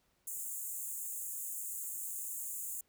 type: high-pass noise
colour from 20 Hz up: pink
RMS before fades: -41 dBFS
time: 0.27-2.81 s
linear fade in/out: 5 ms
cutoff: 6800 Hz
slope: 96 dB/octave
effects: pink hiss -75 dBFS RMS until 2.88 s